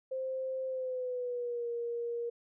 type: tone with pitch glide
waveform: sine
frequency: 523.3 to 471.6 Hz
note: C5 to A#4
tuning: 0 to +20 cents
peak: -33 dBFS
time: 0.11-2.3 s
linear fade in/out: 10 ms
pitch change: -180 cents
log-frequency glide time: 0.67-1.68 s
effects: none